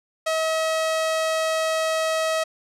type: tone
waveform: sawtooth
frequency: 640 Hz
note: D#5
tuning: 49 cents sharp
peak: -17 dBFS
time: 0.26-2.44 s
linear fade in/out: 10 ms
effects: low-pass 10000 Hz 12 dB/octave